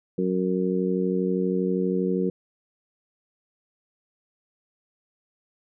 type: harmonic tone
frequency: 92.5 Hz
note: F#2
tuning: in tune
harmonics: 2 / 3 / 4 / 5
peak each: -25 / -30 / -27 / -28 dBFS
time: 0.18-2.3 s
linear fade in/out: 5 ms
effects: none